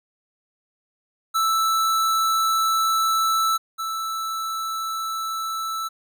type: tone pair in turn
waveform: square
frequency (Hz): 1319 / 1319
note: E6 / E6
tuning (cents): +1 / +1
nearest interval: unison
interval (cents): 0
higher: neither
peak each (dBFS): -19 / -26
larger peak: first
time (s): 1.34-3.58 / 3.78-5.89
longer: first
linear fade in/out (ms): 20
effects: none